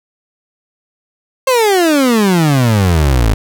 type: exponential sweep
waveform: 30% pulse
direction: down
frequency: 539 to 50.3 Hz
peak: -6 dBFS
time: 1.47-3.34 s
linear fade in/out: 5 ms
effects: none